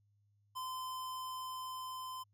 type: tone with level ramp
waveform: square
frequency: 1028 Hz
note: C6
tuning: 31 cents flat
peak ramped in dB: -40 to -43 dBFS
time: 0.55-2.24 s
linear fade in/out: 20 ms
effects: added 102 Hz sine -70 dBFS peak until 2.33 s